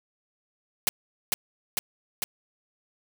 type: noise with echo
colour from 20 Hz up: white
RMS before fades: -23 dBFS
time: 0.87-0.89 s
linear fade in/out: 0 ms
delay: 450 ms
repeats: 3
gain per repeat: -2 dB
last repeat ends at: 2.24 s
effects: none